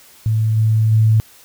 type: tone with level steps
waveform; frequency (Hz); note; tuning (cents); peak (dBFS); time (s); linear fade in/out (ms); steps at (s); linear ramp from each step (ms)
sine; 110; A2; 0; -13 / -11 / -9; 0.26-1.2; 0; 0.56 / 0.91; 20
effects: white hiss -46 dBFS RMS until 1.44 s